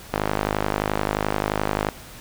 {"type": "tone with band-pass filter", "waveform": "sawtooth", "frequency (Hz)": 51.5, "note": "G#1", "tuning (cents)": -14, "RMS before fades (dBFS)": -25, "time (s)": [0.13, 1.89], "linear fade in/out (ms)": 0, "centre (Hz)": 920, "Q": 0.69, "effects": ["pink hiss -42 dBFS RMS until 2.2 s"]}